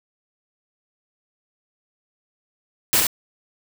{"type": "noise with echo", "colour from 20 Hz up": "white", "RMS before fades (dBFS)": -17, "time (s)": [2.93, 3], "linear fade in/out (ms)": 0, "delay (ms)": 68, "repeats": 1, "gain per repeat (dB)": -3, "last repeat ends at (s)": 3.068, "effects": []}